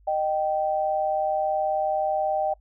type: tone pair together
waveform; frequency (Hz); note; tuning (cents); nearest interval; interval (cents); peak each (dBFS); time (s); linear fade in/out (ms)
sine; 616 / 777.5; D#5 / G5; -17 / -14; major third; 403; -25 / -24; 0.07-2.54; 10
effects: noise-tail reverb RT60 0.1 s tail -24 dB re dry + added 50 Hz sine -53 dBFS peak until 2.6 s